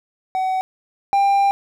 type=tone pair in turn; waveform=triangle; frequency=753 / 795.1 Hz; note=F#5 / G5; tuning=+30 / +24 cents; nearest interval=minor second; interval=94 cents; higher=second; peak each=-16 / -11 dBFS; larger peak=second; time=0.35-0.61 / 1.13-1.51 s; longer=second; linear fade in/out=0 ms; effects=none